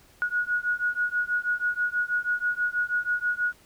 sine beating tone pair, 1451 / 1457.2 Hz, F#6 / F#6, -34 / -27 cents, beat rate 6.2 Hz, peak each -27 dBFS, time 0.22-3.53 s, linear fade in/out 0 ms, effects pink hiss -57 dBFS RMS until 3.65 s

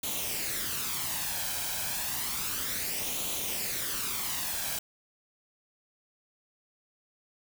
white noise with flanger, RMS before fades -33 dBFS, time 0.03-4.79 s, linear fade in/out 5 ms, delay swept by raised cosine 0.29 to 1.28 ms, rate 0.31 Hz, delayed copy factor +0.55, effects none

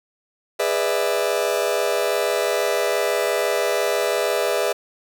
40% pulse chord, E dominant seventh, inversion first, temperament just, 412 / 494.4 / 593.3 / 659.3 Hz, G#4 / B4 / D5 / E5, -14 / +2 / +18 / 0 cents, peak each -24 dBFS, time 0.59-4.73 s, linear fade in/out 10 ms, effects none

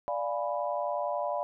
sine chord, D diminished seventh, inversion none, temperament equal, 587.3 / 698.5 / 830.6 / 987.8 Hz, D5 / F5 / Ab5 / Cb6, 0 / 0 / 0 / 0 cents, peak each -32 / -34 / -38 / -35 dBFS, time 0.08-1.43 s, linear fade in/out 0 ms, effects none

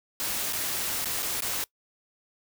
white noise with dropouts, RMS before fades -30 dBFS, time 0.2-1.64 s, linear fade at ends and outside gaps 0 ms, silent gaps 0.525-0.532 / 1.045-1.057 / 1.223-1.228 / 1.405-1.422 s, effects noise-tail reverb RT60 0.1 s tail -23 dB re dry

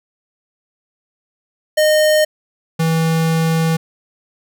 square tone pair in turn, 614 / 162.63 Hz, D#5 / E3, -23 / -23 cents, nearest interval octave + major seventh, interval 2300 cents, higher first, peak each -11 / -14 dBFS, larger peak first, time 1.77-2.25 / 2.79-3.77 s, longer second, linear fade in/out 10 ms, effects none

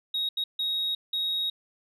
sine tone bursts at uneven times, 3776 Hz, A#7, 22 cents sharp, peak -24 dBFS, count 4, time 0.14-0.29 / 0.37-0.44 / 0.59-0.95 / 1.13-1.5 s, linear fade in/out 5 ms, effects tanh soft clip ceiling -23 dBFS

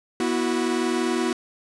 45% pulse chord, B suspended fourth, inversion none, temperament equal with one note detuned, 244 / 329.6 / 370 Hz, B3 / E4 / F#4, -21 / 0 / 0 cents, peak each -26 dBFS, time 0.2-1.33 s, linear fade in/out 2 ms, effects resampled to 24000 Hz

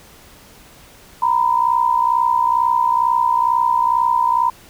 sine tone pair together, 937.8 / 1000 Hz, A#5 / B5, +10 / +21 cents, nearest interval minor second, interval 111 cents, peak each -16 dBFS, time 1.22-4.5 s, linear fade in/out 5 ms, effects pink hiss -45 dBFS RMS until 4.69 s

